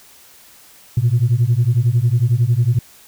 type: beating tone pair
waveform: sine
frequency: 114 / 125 Hz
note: A#2 / B2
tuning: -38 / +21 cents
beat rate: 11 Hz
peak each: -14 dBFS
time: 0.97-2.79 s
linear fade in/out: 5 ms
effects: tanh soft clip ceiling -7 dBFS + white hiss -46 dBFS RMS until 3.07 s